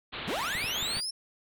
white low-pass noise, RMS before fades -38 dBFS, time 0.12-1.01 s, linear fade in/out 20 ms, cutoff 4100 Hz, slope 96 dB/octave
35% pulse linear sweep, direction up, 96.7 to 5430 Hz, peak -29 dBFS, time 0.27-1.11 s, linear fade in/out 10 ms
clicks, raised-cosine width 5 ms, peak -29 dBFS, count 4, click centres 0.553 / 0.643 / 0.827 / 0.97 s
effects none

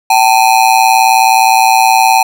square ring-modulated tone, 830.6 Hz, G#5, in tune, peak -3 dBFS, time 0.1-2.23 s, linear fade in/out 5 ms, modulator 59.6 Hz, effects none

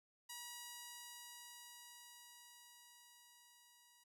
5% pulse tone with level ramp, 962 Hz, B5, 46 cents flat, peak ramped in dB -36 to -55 dBFS, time 0.29-4.04 s, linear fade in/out 10 ms, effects none

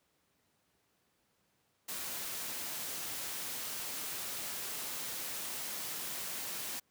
white noise, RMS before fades -40 dBFS, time 1.88-6.8 s, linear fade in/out 10 ms, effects pink hiss -75 dBFS RMS until 6.9 s + high-pass 100 Hz 12 dB/octave

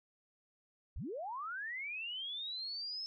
sine linear sweep, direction up, 30.87 to 5274 Hz, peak -39 dBFS, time 0.96-3.06 s, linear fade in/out 0 ms, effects none

